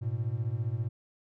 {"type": "beating tone pair", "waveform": "triangle", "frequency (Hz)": [106.7, 121.7], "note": ["G#2", "B2"], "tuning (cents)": [47, -25], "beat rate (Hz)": 15, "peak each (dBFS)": -30, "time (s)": [0.01, 0.89], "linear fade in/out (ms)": 20, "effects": []}